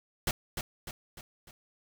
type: noise with echo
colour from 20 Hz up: pink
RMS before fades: -29 dBFS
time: 0.27-0.31 s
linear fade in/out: 2 ms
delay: 300 ms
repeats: 4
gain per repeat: -6 dB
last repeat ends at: 1.51 s
effects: none